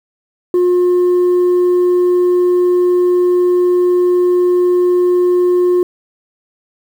sine tone, 357.6 Hz, F4, 41 cents sharp, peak -6 dBFS, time 0.54-5.83 s, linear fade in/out 2 ms, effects tanh soft clip ceiling -8 dBFS + 7-bit

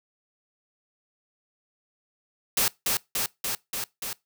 white noise with echo, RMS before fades -23 dBFS, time 2.57-2.68 s, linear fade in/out 2 ms, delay 290 ms, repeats 5, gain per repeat -2 dB, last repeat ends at 4.13 s, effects noise-tail reverb RT60 0.2 s tail -22 dB re dry

